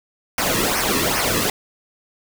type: noise with flanger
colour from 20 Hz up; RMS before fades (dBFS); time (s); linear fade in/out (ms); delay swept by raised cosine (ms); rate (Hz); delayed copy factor
pink; -20; 0.38-1.5; 2; 0.26 to 1.36; 2.5; -0.7
effects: none